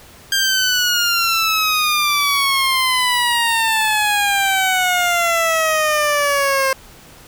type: exponential sweep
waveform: 15% pulse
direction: down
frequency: 1600 to 529 Hz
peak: -8 dBFS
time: 0.32-6.73 s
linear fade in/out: 2 ms
effects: pink hiss -43 dBFS RMS until 7.27 s